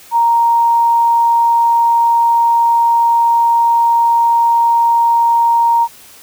sine tone, 932.3 Hz, A#5, in tune, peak -8 dBFS, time 0.11-5.88 s, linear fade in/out 50 ms, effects white hiss -40 dBFS RMS until 6.22 s

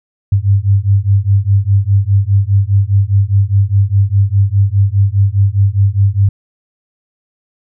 sine beating tone pair, 97 / 101.9 Hz, G2 / G#2, -18 / -32 cents, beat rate 4.9 Hz, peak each -11 dBFS, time 0.32-6.29 s, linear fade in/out 5 ms, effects none

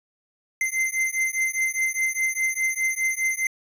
square beating tone pair, 2075 / 2079.9 Hz, C7 / C7, -15 / -11 cents, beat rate 4.9 Hz, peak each -26 dBFS, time 0.61-3.47 s, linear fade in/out 2 ms, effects resampled to 32000 Hz

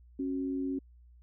sine tone pair together, 273.4 / 370 Hz, C#4 / F#4, -24 / 0 cents, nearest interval perfect fourth, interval 524 cents, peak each -31 / -39 dBFS, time 0.19-0.79 s, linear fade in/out 5 ms, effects added 60 Hz sine -54 dBFS peak until 1.22 s

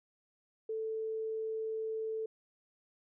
sine tone, 441.4 Hz, A4, 5 cents sharp, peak -34 dBFS, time 0.69-2.26 s, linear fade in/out 5 ms, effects none

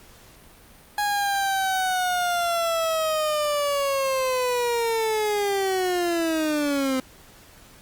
30% pulse linear sweep, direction down, 830 to 257.5 Hz, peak -19 dBFS, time 0.98-7 s, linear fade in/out 2 ms, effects pink hiss -50 dBFS RMS until 7.81 s + Opus 48 kbps

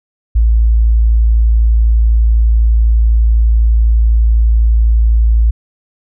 sine tone, 56 Hz, A1, 31 cents sharp, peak -6 dBFS, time 0.35-5.51 s, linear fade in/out 10 ms, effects none

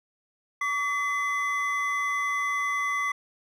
triangle tone pair together, 1139 / 2029 Hz, C#6 / B6, +47 / +46 cents, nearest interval minor seventh, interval 999 cents, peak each -26 dBFS, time 0.61-3.12 s, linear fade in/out 5 ms, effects none

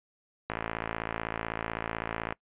click train, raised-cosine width 0.5 ms, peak -16 dBFS, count 103, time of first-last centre 0.5-2.325 s, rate 55.9 Hz, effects noise-tail reverb RT60 0.1 s tail -23 dB re dry + resampled to 8000 Hz

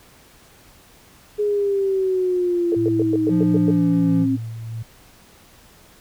sine exponential sweep, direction down, 419.3 to 265 Hz, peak -17 dBFS, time 1.38-4.37 s, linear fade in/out 20 ms
sine tone bursts, 435.5 Hz, A4, 18 cents flat, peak -18 dBFS, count 8, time 2.72-3.706 s, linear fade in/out 2 ms, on 27 ms, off 110 ms
sine tone with tremolo, 113.3 Hz, A#2, 49 cents flat, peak -24 dBFS, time 2.76-4.83 s, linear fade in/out 10 ms, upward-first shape sine, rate 1.5 Hz, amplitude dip 45%
triangle tone with pitch glide, 173.8 to 169.63 Hz, F3 to E3, -8 to +50 cents, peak -16 dBFS, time 3.28-4.27 s, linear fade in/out 50 ms, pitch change -42 cents, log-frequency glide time 3.69-3.83 s
effects pink hiss -50 dBFS RMS until 6 s

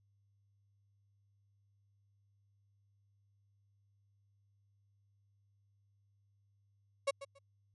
35% pulse tone with echo, 554.4 Hz, C#5, in tune, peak -28 dBFS, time 7.07-7.11 s, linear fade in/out 10 ms, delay 140 ms, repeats 2, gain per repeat -14 dB, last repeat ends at 7.39 s, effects added 100 Hz sine -70 dBFS peak until 7.74 s + resampled to 24000 Hz

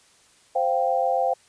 sine chord, C suspended fourth, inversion none, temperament just, 523.3 / 697.7 / 784.9 Hz, C5 / F5 / G5, 0 / -2 / +2 cents, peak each -24 dBFS, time 0.55-1.34 s, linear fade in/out 10 ms, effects white hiss -57 dBFS RMS until 1.48 s + resampled to 22050 Hz

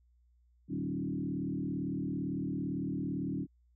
sine tone with frequency modulation, 228.4 Hz, A#3, 35 cents flat, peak -32 dBFS, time 0.68-3.47 s, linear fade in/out 50 ms, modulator 37.8 Hz, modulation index 2.4, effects added 60 Hz sine -64 dBFS peak until 3.75 s

